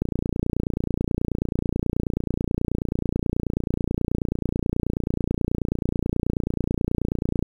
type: click train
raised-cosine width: 3 ms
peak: -10 dBFS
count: 218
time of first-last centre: 0.02-7.426 s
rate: 29.3 Hz
effects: 8-bit